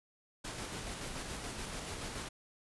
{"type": "noise with tremolo", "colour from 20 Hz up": "pink", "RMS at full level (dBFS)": -41, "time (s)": [0.44, 2.29], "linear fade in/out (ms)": 10, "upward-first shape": "square", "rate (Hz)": 7, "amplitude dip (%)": 25, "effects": ["resampled to 24000 Hz"]}